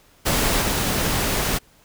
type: noise with level steps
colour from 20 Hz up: pink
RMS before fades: -20 / -22 dBFS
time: 0.25-1.59 s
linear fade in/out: 20 ms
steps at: 0.61 s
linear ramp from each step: 10 ms
effects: pink hiss -55 dBFS RMS until 1.84 s